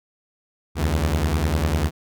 sawtooth beating tone pair, 71.7 / 81.7 Hz, D2 / E2, -41 / -15 cents, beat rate 10 Hz, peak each -18 dBFS, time 0.75-1.91 s, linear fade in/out 50 ms, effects none

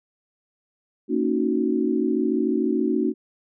sine chord, D# minor seventh, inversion second, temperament equal with one note detuned, 230.5 / 277.2 / 311.1 / 370 Hz, A#3 / C#4 / D#4 / F#4, -19 / 0 / 0 / 0 cents, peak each -25 dBFS, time 1.08-3.14 s, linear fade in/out 50 ms, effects none

